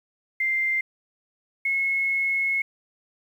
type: tone pair in turn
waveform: sine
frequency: 2093 / 2179 Hz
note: C7 / C#7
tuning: 0 / -30 cents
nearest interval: minor second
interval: 70 cents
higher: second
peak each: -21 dBFS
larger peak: neither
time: 0.4-0.81 / 1.65-2.62 s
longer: second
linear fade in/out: 5 ms
effects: 9-bit